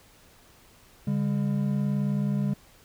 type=tone pair together; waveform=triangle; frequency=142.4 / 201.4 Hz; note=C#3 / G3; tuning=+47 / +47 cents; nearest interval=tritone; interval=600 cents; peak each=-25 / -24 dBFS; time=1.07-2.54 s; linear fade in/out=5 ms; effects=pink hiss -56 dBFS RMS until 2.84 s